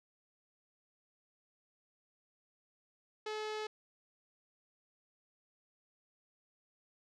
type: tone with low-pass filter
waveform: sawtooth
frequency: 429.1 Hz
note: A4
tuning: 43 cents flat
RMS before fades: -40 dBFS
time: 3.26-3.67 s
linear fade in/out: 5 ms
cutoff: 4700 Hz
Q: 1.2
effects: none